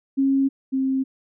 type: tone pair in turn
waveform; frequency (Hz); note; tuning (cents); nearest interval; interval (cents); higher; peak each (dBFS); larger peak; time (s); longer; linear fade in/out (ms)
sine; 271.5 / 265.6; C#4 / C4; -36 / +26; unison; 38; first; -16 / -19; first; 0.17-0.49 / 0.72-1.04; neither; 20
effects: none